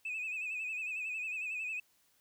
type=tone with vibrato; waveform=sine; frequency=2553 Hz; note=D#7; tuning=44 cents sharp; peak=-34 dBFS; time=0.05-1.8 s; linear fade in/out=5 ms; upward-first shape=sine; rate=11 Hz; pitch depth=70 cents each way; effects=tanh soft clip ceiling -33 dBFS + white hiss -71 dBFS RMS until 2.2 s